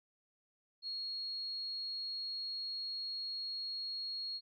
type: tone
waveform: sine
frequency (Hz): 4300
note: C8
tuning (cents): +47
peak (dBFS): -38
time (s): 0.82-4.41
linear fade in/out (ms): 50
effects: none